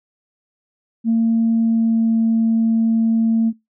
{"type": "tone with pitch glide", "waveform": "sine", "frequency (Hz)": [227.5, 225.9], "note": ["A#3", "A3"], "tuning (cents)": [-42, 46], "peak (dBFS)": -12, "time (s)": [1.04, 3.53], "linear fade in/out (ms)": 50, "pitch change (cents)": -12, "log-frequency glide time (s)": [1.54, 2.14], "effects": ["noise-tail reverb RT60 0.2 s tail -25 dB re dry", "tanh soft clip ceiling -9 dBFS"]}